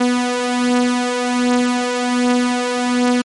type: beating tone pair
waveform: sawtooth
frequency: 245.6 / 246.9 Hz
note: B3 / B3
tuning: -9 / 0 cents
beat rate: 1.3 Hz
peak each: -16 / -12 dBFS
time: 0-3.22 s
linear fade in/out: 10 ms
effects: low-pass 10000 Hz 12 dB/octave + MP3 48 kbps